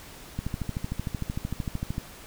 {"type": "click train", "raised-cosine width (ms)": 5, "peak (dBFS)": -17, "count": 22, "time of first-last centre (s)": [0.39, 1.981], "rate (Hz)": 13.2, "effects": ["pink hiss -46 dBFS RMS until 2.26 s"]}